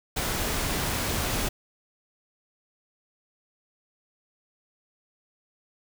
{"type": "noise", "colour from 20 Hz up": "pink", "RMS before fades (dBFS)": -28, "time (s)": [0.16, 1.49], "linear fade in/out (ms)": 10, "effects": []}